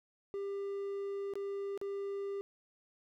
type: tone with dropouts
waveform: triangle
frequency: 397.8 Hz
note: G4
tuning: 25 cents sharp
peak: -34 dBFS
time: 0.34-2.41 s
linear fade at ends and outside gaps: 0 ms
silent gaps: 1.337-1.355 / 1.776-1.814 s
effects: none